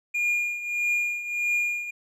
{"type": "tone with tremolo", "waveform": "triangle", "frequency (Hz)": 2422, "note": "D#7", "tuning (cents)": -47, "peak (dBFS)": -19, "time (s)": [0.14, 1.91], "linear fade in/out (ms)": 10, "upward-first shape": "triangle", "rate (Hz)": 1.6, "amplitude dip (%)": 75, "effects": ["resampled to 32000 Hz"]}